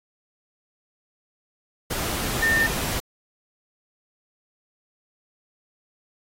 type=tone in noise; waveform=sine; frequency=1809 Hz; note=A6; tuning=48 cents sharp; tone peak=-18 dBFS; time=2.42-2.67 s; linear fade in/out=10 ms; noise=pink; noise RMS=-28 dBFS; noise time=1.9-3 s; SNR=+7 dB; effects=AAC 48 kbps